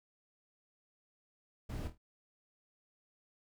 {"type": "noise with echo", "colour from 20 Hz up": "brown", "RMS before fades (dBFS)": -40, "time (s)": [1.69, 1.88], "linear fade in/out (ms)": 10, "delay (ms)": 25, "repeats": 4, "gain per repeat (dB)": -8, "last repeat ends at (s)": 1.98, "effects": []}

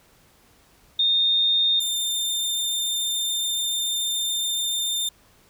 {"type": "tone pair in turn", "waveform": ["sine", "sawtooth"], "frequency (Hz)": [3659, 3607], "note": ["A#7", "A7"], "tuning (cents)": [-33, 42], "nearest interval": "unison", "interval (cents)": 25, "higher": "first", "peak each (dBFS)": [-17, -20], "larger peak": "first", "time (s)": [[0.99, 1.8], [1.8, 5.09]], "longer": "second", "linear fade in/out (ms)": 5, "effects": ["pink hiss -57 dBFS RMS until 5.49 s"]}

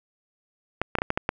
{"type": "clicks", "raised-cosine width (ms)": 0.5, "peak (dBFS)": -8, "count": 7, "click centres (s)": [0.816, 0.953, 0.986, 1.019, 1.104, 1.175, 1.291], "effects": []}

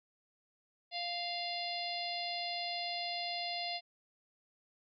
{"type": "harmonic tone", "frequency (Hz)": 697, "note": "F5", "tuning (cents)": -4, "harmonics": [1, 3, 4, 5, 6, 7], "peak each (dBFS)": [-40, -45, -45, -45, -42, -44], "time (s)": [0.91, 3.81], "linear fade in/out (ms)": 50, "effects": []}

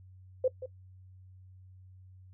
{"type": "tone with echo", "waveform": "sine", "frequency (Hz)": 513, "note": "C5", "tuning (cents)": -34, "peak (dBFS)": -23, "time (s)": [0.44, 0.48], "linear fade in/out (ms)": 5, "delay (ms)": 180, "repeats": 1, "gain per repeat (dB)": -13, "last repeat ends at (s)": 0.66, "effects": ["noise-tail reverb RT60 0.1 s tail -20 dB re dry", "added 93 Hz sine -51 dBFS peak until 2.33 s"]}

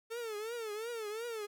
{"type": "tone with vibrato", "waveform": "45% pulse", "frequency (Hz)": 445.5, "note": "A4", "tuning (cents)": 22, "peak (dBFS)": -38, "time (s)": [0.1, 1.47], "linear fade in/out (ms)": 20, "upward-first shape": "triangle", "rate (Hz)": 2.8, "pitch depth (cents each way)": 150, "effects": []}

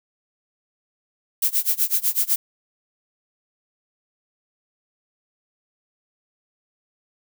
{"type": "noise with tremolo", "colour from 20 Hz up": "violet", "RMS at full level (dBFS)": -18, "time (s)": [1.42, 2.36], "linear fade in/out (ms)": 5, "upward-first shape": "sine", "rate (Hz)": 8, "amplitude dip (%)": 95, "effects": []}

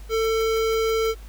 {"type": "tone with notch filter", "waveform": "square", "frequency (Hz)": 446.9, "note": "A4", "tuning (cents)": 27, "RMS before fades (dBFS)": -22, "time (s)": [0.09, 1.15], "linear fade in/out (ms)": 50, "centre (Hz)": 9400, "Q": 1.3, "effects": ["added 51 Hz sine -37 dBFS peak until 1.28 s", "pink hiss -51 dBFS RMS until 1.28 s"]}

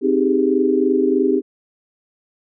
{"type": "chord", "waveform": "sine", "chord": "Ab major seventh", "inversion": "first", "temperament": "equal", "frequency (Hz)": [261.6, 311.1, 392, 415.3], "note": ["C4", "Eb4", "G4", "Ab4"], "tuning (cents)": [0, 0, 0, 0], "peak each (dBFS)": [-19, -20, -17, -22], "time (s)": [0.01, 1.42], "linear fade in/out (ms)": 50, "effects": []}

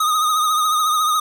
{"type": "tone with vibrato", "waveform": "square", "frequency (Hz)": 1244.5, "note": "D#6", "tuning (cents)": 0, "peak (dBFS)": -16, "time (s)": [0, 1.2], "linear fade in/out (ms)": 5, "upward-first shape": "triangle", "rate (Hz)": 14, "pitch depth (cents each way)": 57, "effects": []}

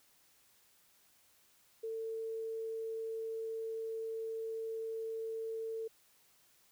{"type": "tone", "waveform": "sine", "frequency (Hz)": 448.1, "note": "A4", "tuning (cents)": 32, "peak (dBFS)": -37, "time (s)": [1.83, 5.88], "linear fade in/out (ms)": 10, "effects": ["white hiss -68 dBFS RMS until 6.71 s"]}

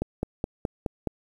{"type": "click train", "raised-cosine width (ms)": 2, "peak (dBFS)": -13, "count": 6, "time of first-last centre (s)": [0.02, 1.073], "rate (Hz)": 4.75, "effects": ["8-bit"]}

